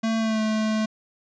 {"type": "tone with pitch glide", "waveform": "square", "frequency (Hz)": [224.1, 217.3], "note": ["A3", "A3"], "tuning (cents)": [32, -21], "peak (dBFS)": -22, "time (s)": [0.03, 0.86], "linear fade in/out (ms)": 10, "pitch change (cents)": -53, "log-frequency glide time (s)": [0.18, 0.41], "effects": ["resampled to 16000 Hz"]}